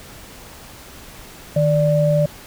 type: tone pair together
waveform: sine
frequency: 153.95 / 587.3 Hz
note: D#3 / D5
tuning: -18 / 0 cents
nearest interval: octave + major seventh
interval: 2318 cents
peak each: -16 dBFS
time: 1.56-2.26 s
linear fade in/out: 5 ms
effects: pink hiss -40 dBFS RMS until 2.46 s